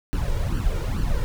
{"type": "noise with flanger", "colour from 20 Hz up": "brown", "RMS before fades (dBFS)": -23, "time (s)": [0.13, 1.24], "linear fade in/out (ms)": 0, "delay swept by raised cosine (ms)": [0.67, 2.17], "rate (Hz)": 2.3, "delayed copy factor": 0.7, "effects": []}